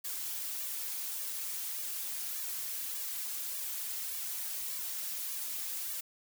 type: noise with flanger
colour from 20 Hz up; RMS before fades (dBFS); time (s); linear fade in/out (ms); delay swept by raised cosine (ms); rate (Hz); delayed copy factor
blue; -38; 0.04-6.01; 10; 1.7 to 4.9; 1.7; +0.9
effects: none